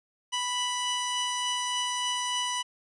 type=tone pair together; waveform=sawtooth; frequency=987.8 / 2960 Hz; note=B5 / F#7; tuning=0 / 0 cents; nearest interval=octave + perfect fifth; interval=1900 cents; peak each=-27 dBFS; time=0.32-2.63 s; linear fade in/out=20 ms; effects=resampled to 22050 Hz